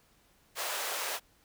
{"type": "high-pass noise", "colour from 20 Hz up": "pink", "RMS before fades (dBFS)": -35, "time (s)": [0.55, 1.2], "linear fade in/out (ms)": 50, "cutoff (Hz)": 530, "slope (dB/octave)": 24, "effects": ["pink hiss -66 dBFS RMS until 1.44 s"]}